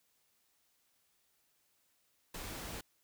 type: noise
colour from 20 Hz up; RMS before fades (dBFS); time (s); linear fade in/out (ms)
pink; -44; 2.34-2.81; 5
effects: white hiss -75 dBFS RMS until 3.03 s